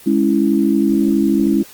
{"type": "chord", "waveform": "sine", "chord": "C# minor", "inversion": "second", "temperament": "equal", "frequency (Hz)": [207.7, 277.2, 329.6], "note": ["G#3", "C#4", "E4"], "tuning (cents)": [0, 0, 0], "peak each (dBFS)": -16, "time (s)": [0.06, 1.63], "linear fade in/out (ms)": 10, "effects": ["white hiss -41 dBFS RMS until 1.73 s", "Opus 24 kbps"]}